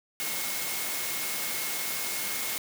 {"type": "tone in noise", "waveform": "sine", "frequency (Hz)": 2164, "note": "C#7", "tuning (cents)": -42, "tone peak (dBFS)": -40, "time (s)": [0.2, 2.58], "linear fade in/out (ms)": 0, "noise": "white", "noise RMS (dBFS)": -32, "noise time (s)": [0.2, 2.58], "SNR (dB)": -11, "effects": ["high-pass 150 Hz 12 dB/octave"]}